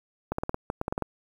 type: clicks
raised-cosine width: 1 ms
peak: -14 dBFS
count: 11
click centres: 0.32 / 0.384 / 0.435 / 0.494 / 0.544 / 0.701 / 0.814 / 0.881 / 0.925 / 0.979 / 1.023 s
effects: 8-bit